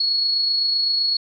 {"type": "tone with amplitude modulation", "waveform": "sine", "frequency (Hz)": 4350, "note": "C#8", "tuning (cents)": -33, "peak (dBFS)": -16, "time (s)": [0, 1.17], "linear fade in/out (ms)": 5, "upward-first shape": "sine", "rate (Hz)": 27.8, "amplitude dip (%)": 30, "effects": []}